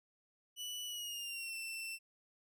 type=tone with pitch glide; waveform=sawtooth; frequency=2960 to 2683 Hz; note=F#7 to E7; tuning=0 to +30 cents; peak=-38 dBFS; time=0.56-1.99 s; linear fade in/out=50 ms; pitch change=-170 cents; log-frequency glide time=0.86-1.56 s; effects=none